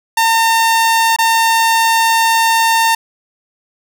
sawtooth tone with dropouts, 908 Hz, A#5, 46 cents flat, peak -6 dBFS, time 0.17-2.95 s, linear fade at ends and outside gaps 5 ms, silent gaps 1.163-1.186 s, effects none

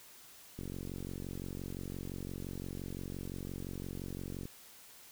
click train, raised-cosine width 3 ms, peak -29 dBFS, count 178, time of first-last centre 0.59-4.455 s, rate 45.8 Hz, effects white hiss -56 dBFS RMS until 5.11 s

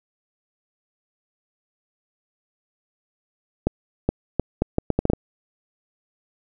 accelerating click train, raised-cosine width 2 ms, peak -5 dBFS, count 10, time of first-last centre 3.67-5.134 s, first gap 420 ms, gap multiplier 0.73, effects none

